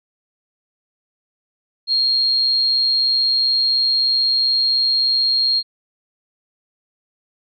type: tone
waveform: sine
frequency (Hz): 4241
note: C8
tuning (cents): +23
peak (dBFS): -14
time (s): 1.87-5.63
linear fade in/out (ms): 50
effects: none